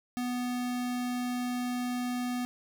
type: tone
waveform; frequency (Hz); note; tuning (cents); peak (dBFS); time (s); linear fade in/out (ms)
square; 246.9; B3; 0; -31; 0.17-2.45; 0
effects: none